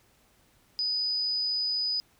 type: tone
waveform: sine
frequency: 4978 Hz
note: D#8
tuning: in tune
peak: -26 dBFS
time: 0.79-2 s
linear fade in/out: 0 ms
effects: pink hiss -64 dBFS RMS until 2.19 s